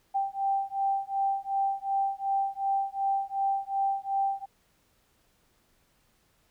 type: beating tone pair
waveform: sine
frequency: 784 / 786.7 Hz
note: G5 / G5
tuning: 0 / +6 cents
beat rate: 2.7 Hz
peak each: -29 dBFS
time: 0.14-4.46 s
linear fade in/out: 20 ms
effects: pink hiss -68 dBFS RMS until 6.5 s